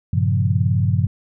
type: chord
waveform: sine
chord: G half-diminished seventh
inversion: none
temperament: equal with one note detuned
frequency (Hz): 98 / 116.54 / 137.4 / 174.61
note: G2 / Bb2 / Db3 / F3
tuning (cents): 0 / 0 / -15 / 0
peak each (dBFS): -18 / -21 / -21 / -24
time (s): 0.13-1.07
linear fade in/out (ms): 5
effects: none